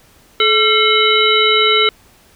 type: harmonic tone with a mistuned harmonic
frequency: 430.3 Hz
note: A4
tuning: 39 cents flat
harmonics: 1 / 3 / 5 / 7 / 9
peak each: -16 / -16 / -16 / -16 / -16 dBFS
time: 0.4-1.89 s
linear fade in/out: 2 ms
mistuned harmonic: 3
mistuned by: +77 cents
effects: pink hiss -49 dBFS RMS until 2.35 s